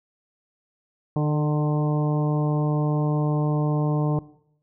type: harmonic tone with a mistuned harmonic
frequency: 150.2 Hz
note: D3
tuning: 39 cents sharp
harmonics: 1 / 2 / 3 / 4 / 5 / 6 / 7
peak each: -21 / -27 / -31 / -33 / -35 / -37 / -38 dBFS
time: 1.16-4.19 s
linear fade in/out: 2 ms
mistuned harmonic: 3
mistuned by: -20 cents
effects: noise-tail reverb RT60 0.7 s tail -19 dB re dry